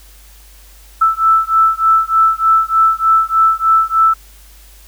sine beating tone pair, 1318.5 / 1321.8 Hz, E6 / E6, 0 / +4 cents, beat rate 3.3 Hz, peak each -12 dBFS, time 1.01-4.14 s, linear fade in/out 10 ms, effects added 50 Hz sine -40 dBFS peak until 4.87 s + white hiss -45 dBFS RMS until 4.87 s

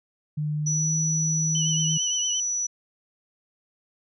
sine tone with pitch glide, 150.5 to 156.8 Hz, D3 to D#3, +43 to +14 cents, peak -24 dBFS, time 0.37-1.98 s, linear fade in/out 10 ms, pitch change +71 cents, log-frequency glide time 0.63-0.93 s
sine tone, 5910 Hz, F#8, 3 cents flat, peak -24 dBFS, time 0.66-2.67 s, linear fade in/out 10 ms
sine tone with vibrato, 3000 Hz, F#7, 23 cents sharp, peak -28 dBFS, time 1.55-2.4 s, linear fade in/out 2 ms, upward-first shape triangle, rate 8.8 Hz, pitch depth 63 cents each way
effects none

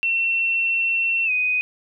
sine tone with pitch glide, 2707 to 2497 Hz, E7 to D#7, +45 to +6 cents, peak -18 dBFS, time 0.03-1.61 s, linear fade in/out 0 ms, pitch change -139 cents, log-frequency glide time 1.25-1.31 s, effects none

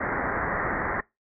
white low-pass noise, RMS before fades -28 dBFS, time 0-1.01 s, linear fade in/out 10 ms, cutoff 2000 Hz, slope 96 dB/octave, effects noise-tail reverb RT60 0.2 s tail -22 dB re dry

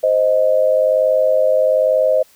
sine tone pair together, 522 / 623.1 Hz, C5 / D#5, -4 / +2 cents, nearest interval minor third, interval 306 cents, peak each -14 dBFS, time 0.03-2.23 s, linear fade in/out 10 ms, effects white hiss -51 dBFS RMS until 2.35 s

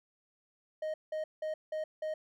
triangle tone bursts, 622.3 Hz, D#5, in tune, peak -31 dBFS, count 5, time 0.82-2.14 s, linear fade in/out 5 ms, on 120 ms, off 180 ms, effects none

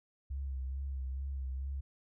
sine tone with vibrato, 66.9 Hz, C2, 39 cents sharp, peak -35 dBFS, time 0.3-1.81 s, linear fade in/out 10 ms, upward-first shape sine, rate 2.3 Hz, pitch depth 48 cents each way, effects none

